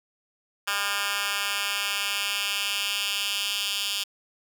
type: tone with high-pass filter sweep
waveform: 10% pulse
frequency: 201.7 Hz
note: G3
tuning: 50 cents sharp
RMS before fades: -28 dBFS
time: 0.67-4.04 s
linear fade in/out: 10 ms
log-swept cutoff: 1700 to 3300 Hz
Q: 2
effects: none